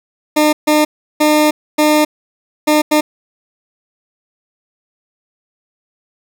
20% pulse tone bursts at uneven times, 303 Hz, D#4, 46 cents flat, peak -4 dBFS, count 6, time 0.36-0.53 / 0.67-0.85 / 1.2-1.51 / 1.78-2.05 / 2.67-2.82 / 2.91-3.01 s, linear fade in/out 10 ms, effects none

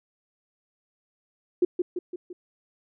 sine tone with echo, 356.8 Hz, F4, 37 cents sharp, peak -16 dBFS, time 1.62-1.65 s, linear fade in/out 5 ms, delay 170 ms, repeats 4, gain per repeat -5 dB, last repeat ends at 2.33 s, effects none

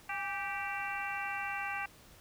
harmonic tone with a mistuned harmonic, 390 Hz, G4, 9 cents flat, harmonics 2 / 3 / 4 / 5 / 6 / 7, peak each -40 / -43 / -41 / -43 / -42 / -43 dBFS, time 0.09-1.86 s, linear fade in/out 5 ms, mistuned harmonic 2, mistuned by +56 cents, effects pink hiss -58 dBFS RMS until 2.2 s

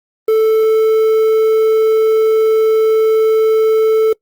triangle tone with quantisation, 439.8 Hz, A4, 1 cent flat, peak -6 dBFS, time 0.28-4.13 s, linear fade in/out 5 ms, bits 6, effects noise-tail reverb RT60 0.1 s tail -24 dB re dry + Opus 24 kbps

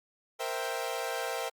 sawtooth chord, C dominant seventh, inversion third, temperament equal, 466.2 / 523.3 / 659.3 / 784 Hz, Bb4 / C5 / E5 / G5, 0 / 0 / 0 / 0 cents, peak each -34 dBFS, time 0.39-1.5 s, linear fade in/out 20 ms, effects Opus 48 kbps

